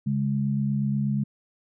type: tone pair together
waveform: sine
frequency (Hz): 138.59 / 206.9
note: C#3 / G#3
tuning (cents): 0 / -6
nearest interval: perfect fifth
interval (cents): 694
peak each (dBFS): -25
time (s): 0.06-1.24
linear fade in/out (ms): 10
effects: none